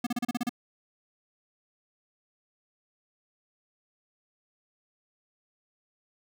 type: tone bursts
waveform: square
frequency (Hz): 241.7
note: B3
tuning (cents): -37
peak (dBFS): -27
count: 8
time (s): 0.04-0.494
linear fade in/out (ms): 5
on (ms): 27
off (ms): 34
effects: none